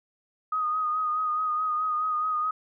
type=tone with vibrato; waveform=sine; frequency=1244.5 Hz; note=D#6; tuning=in tune; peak=-24 dBFS; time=0.52-2.51 s; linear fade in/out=5 ms; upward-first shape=sine; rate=4.7 Hz; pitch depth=31 cents each way; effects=none